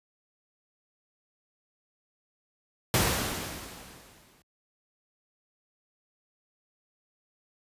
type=noise with exponential decay; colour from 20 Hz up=pink; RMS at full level=-22 dBFS; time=2.94-4.42 s; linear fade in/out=1 ms; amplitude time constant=320 ms; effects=high-pass 60 Hz 12 dB/octave + resampled to 32000 Hz